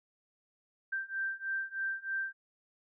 sine beating tone pair, 1568 / 1571.2 Hz, G6 / G6, 0 / +4 cents, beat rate 3.2 Hz, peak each -37 / -36 dBFS, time 0.92-2.33 s, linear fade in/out 10 ms, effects none

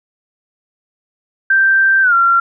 sine tone with pitch glide, 1568 to 1372.9 Hz, G6 to F6, 0 to -30 cents, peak -8 dBFS, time 1.5-2.4 s, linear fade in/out 5 ms, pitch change -230 cents, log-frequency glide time 2.02-2.14 s, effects none

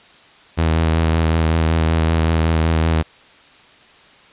sawtooth tone with vibrato, 80.9 Hz, E2, 32 cents flat, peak -10 dBFS, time 0.57-3.03 s, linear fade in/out 20 ms, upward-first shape sine, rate 5.3 Hz, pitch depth 27 cents each way, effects white hiss -47 dBFS RMS until 4.32 s + resampled to 8000 Hz

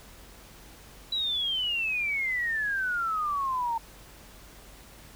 sine exponential sweep, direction down, 3951 to 902 Hz, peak -26 dBFS, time 1.12-3.78 s, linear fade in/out 5 ms, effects added 48 Hz sine -54 dBFS peak until 5.15 s + pink hiss -51 dBFS RMS until 5.15 s

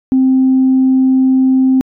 sine tone, 261.6 Hz, C4, in tune, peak -6 dBFS, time 0.12-1.81 s, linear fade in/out 0 ms, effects tanh soft clip ceiling -3 dBFS

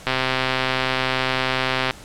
click train, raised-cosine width 0.3 ms, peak -4 dBFS, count 240, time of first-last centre 0.07-1.908 s, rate 130 Hz, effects pink hiss -42 dBFS RMS until 2.04 s + low-pass 10000 Hz 12 dB/octave

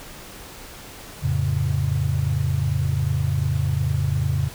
sine chord, F augmented, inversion none, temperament equal, 87.31 / 110 / 138.59 Hz, F2 / A2 / C#3, 0 / 0 / 0 cents, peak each -24 / -25 / -22 dBFS, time 1.22-4.49 s, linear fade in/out 20 ms, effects pink hiss -40 dBFS RMS until 4.54 s

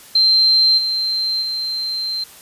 sine tone with level steps, 4133 Hz, C8, 22 cents flat, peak -10 / -17 / -20 dBFS, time 0.15-2.24 s, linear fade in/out 5 ms, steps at 0.77 / 1.41 s, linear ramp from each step 20 ms, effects white hiss -42 dBFS RMS until 2.41 s + resampled to 32000 Hz

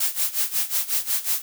blue noise with tremolo, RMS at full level -21 dBFS, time 0-1.42 s, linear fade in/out 5 ms, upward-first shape sine, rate 5.5 Hz, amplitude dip 85%, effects none

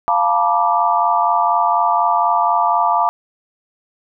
sine chord, B half-diminished seventh, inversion second, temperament equal with one note detuned, 698.5 / 880 / 964.1 / 1174.7 Hz, F5 / A5 / B5 / D6, 0 / 0 / -42 / 0 cents, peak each -18 dBFS, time 0.08-3.09 s, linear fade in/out 0 ms, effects none

